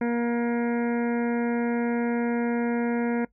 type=harmonic tone; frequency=236.8 Hz; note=A#3; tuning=27 cents sharp; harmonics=1 / 2 / 3 / 4 / 6 / 7 / 8 / 9 / 10; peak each=-24 / -29 / -37 / -37 / -40 / -40 / -45 / -42 / -49 dBFS; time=0.01-3.25 s; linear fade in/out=5 ms; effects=noise-tail reverb RT60 0.1 s tail -20 dB re dry + added 50 Hz sine -64 dBFS peak until 3.32 s